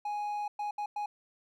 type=tone bursts at uneven times; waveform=triangle; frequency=830.6 Hz; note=G#5; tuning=in tune; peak=-30 dBFS; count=4; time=0.05-0.48 / 0.59-0.71 / 0.78-0.86 / 0.96-1.06 s; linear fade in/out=5 ms; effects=none